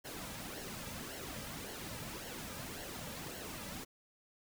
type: noise with flanger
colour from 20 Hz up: pink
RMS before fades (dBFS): -45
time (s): 0.04-3.85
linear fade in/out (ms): 20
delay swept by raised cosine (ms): 0.81 to 2.81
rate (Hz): 1.8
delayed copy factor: -0.6
effects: none